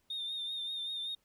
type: tone with vibrato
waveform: sine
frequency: 3644 Hz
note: A#7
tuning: 40 cents flat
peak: -34 dBFS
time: 0.1-1.15 s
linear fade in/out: 5 ms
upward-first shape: triangle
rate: 5.2 Hz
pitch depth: 51 cents each way
effects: tanh soft clip ceiling -33 dBFS + pink hiss -75 dBFS RMS until 1.24 s